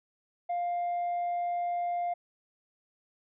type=tone with tanh clipping; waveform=sine; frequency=701 Hz; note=F5; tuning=6 cents sharp; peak=-29 dBFS; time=0.49-2.14 s; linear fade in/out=10 ms; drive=1 dB; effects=none